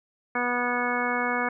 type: harmonic tone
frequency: 244.6 Hz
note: B3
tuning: 16 cents flat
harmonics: 1 / 2 / 3 / 4 / 5 / 6 / 7 / 9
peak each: -32 / -32 / -32 / -32 / -32 / -32 / -32 / -32 dBFS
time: 0.35-1.49 s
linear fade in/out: 5 ms
effects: none